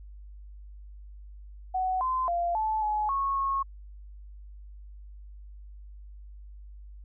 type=tone with pitch steps; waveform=sine; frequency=746 / 1032 / 692 / 870 / 848 / 1099 / 1093 Hz; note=F#5 / C6 / F5 / A5 / G#5 / C#6 / C#6; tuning=+14 / -24 / -16 / -20 / +36 / -15 / -25 cents; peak=-25 dBFS; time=1.74-3.63 s; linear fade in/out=10 ms; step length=270 ms; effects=added 50 Hz sine -43 dBFS peak until 7.04 s